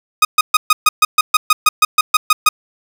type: tone bursts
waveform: sawtooth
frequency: 1244.5 Hz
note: D#6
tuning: in tune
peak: -3 dBFS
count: 15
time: 0.22-2.49 s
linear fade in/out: 5 ms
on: 30 ms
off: 130 ms
effects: none